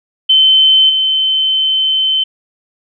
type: tone with level steps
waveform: sine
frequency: 3074 Hz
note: G7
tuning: 35 cents flat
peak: -5 / -10 dBFS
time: 0.29-2.24 s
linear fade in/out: 10 ms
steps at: 0.89 s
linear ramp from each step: 10 ms
effects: none